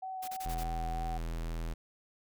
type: tone with vibrato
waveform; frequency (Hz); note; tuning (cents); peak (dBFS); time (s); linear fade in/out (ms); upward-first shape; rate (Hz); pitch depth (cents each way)
sine; 752; F#5; +28; -37; 0.02-1.18; 10; sine; 3.2; 14
type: noise bursts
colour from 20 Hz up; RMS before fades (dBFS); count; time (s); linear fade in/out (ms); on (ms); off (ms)
white; -45; 5; 0.22-0.637; 10; 61; 28
type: tone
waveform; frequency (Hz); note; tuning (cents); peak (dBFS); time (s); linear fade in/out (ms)
square; 41.2; E1; 0; -35; 0.45-1.74; 10
effects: none